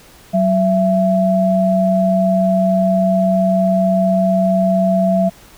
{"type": "tone pair together", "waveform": "sine", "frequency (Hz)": [187.7, 668.9], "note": ["F#3", "E5"], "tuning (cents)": [25, 25], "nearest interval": "octave + minor seventh", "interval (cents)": 2200, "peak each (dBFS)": -14, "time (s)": [0.33, 5.3], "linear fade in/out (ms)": 20, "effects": ["pink hiss -44 dBFS RMS until 5.57 s"]}